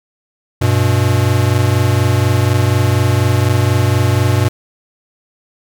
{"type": "tone pair together", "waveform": "square", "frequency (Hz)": [97, 121.12], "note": ["G2", "B2"], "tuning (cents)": [-18, -33], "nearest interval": "major third", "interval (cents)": 385, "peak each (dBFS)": -14, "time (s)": [0.61, 4.49], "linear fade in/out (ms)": 10, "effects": []}